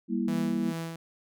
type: chord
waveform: sine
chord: E diminished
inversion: first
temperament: just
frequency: 197.78 / 237.3 / 329.6 Hz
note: G3 / Bb3 / E4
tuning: +16 / +31 / 0 cents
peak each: -30 / -29 / -32 dBFS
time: 0.08-0.74 s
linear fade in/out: 50 ms
type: tone with tremolo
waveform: sawtooth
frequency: 165 Hz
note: E3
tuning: 2 cents sharp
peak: -28 dBFS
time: 0.28-0.96 s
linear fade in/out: 2 ms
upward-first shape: sine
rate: 2.5 Hz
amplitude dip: 55%
effects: none